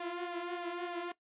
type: tone with flanger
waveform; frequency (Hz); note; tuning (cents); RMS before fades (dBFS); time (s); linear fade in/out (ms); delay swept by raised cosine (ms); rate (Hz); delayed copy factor
sawtooth; 349.2; F4; 0; -39; 0-1.12; 5; 1.1 to 5; 3.3; +0.6
effects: noise-tail reverb RT60 0.1 s tail -18 dB re dry + resampled to 8000 Hz